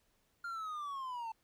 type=linear sweep; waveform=triangle; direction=down; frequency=1407 to 880 Hz; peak=-37 dBFS; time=0.44-1.32 s; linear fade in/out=5 ms; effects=pink hiss -75 dBFS RMS until 1.43 s